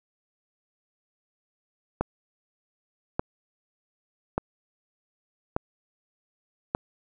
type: click train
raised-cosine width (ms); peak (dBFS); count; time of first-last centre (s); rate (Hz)
1; -10; 5; 2.01-6.749; 0.844
effects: none